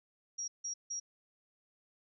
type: tone bursts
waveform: sine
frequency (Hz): 5670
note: F8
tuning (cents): +25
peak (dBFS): -36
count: 3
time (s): 0.38-1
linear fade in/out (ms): 10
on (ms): 100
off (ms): 160
effects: none